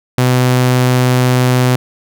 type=tone; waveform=sawtooth; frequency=126.2 Hz; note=B2; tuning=38 cents sharp; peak=-5 dBFS; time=0.18-1.76 s; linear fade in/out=2 ms; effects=none